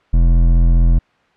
triangle tone with hard clipping, 42.3 Hz, E1, 45 cents sharp, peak -10 dBFS, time 0.13-0.99 s, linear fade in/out 10 ms, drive 14 dB, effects white hiss -55 dBFS RMS until 1.36 s + low-pass 2000 Hz 12 dB/octave

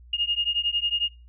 sine beating tone pair, 2840 / 2851 Hz, F7 / F7, +28 / +35 cents, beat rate 11 Hz, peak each -26 dBFS, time 0.13-1.09 s, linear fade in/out 5 ms, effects noise-tail reverb RT60 0.3 s tail -22 dB re dry + added 60 Hz sine -46 dBFS peak until 1.28 s

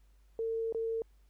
sine tone with dropouts, 452.1 Hz, A4, 47 cents sharp, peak -31 dBFS, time 0.39-1.02 s, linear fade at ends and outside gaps 1 ms, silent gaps 0.725-0.747 s, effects added 50 Hz sine -60 dBFS peak until 1.29 s + pink hiss -75 dBFS RMS until 1.29 s

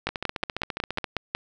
two click trains, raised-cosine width 0.3 ms, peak -9 / -13 dBFS, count 8 / 15, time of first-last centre 0.07-1.35 / 0.09-1.042 s, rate 5.47 / 14.7 Hz, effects none

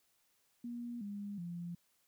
sine tone with pitch steps, 238.8 / 203.1 / 172.8 Hz, A#3 / G#3 / F3, +42 / -38 / -18 cents, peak -40 dBFS, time 0.64-1.75 s, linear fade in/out 5 ms, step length 370 ms, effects white hiss -75 dBFS RMS until 2.07 s

